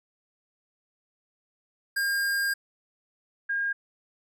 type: tone pair in turn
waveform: square / sine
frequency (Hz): 1611 / 1619.2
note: G6 / G#6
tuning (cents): +47 / -44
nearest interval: unison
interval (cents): 9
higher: second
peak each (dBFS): -25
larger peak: neither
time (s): 1.96-2.54 / 3.49-3.73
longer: first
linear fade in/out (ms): 10
effects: none